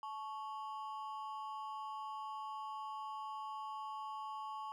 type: ring-modulated tone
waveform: triangle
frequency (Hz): 987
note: B5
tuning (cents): -1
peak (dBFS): -37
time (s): 0.03-4.72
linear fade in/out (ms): 0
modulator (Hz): 122
effects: none